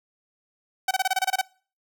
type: tone bursts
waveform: sawtooth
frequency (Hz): 759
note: F#5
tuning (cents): +44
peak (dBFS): -16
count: 10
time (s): 0.88-1.414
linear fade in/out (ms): 5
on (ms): 30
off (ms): 26
effects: noise-tail reverb RT60 0.4 s tail -24 dB re dry